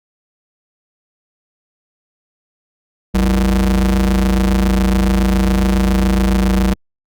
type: ring-modulated tone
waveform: square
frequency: 68.3 Hz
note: C#2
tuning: 25 cents flat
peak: -9 dBFS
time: 3.14-6.74 s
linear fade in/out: 10 ms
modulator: 123 Hz
effects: Opus 48 kbps